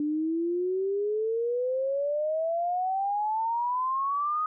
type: exponential sweep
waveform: sine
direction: up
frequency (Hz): 293.7 to 1258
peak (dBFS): -25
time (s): 0-4.46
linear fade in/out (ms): 2
effects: none